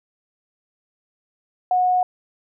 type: tone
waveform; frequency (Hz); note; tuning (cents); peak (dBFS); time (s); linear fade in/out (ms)
sine; 730; F#5; -24; -15; 1.71-2.03; 2
effects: none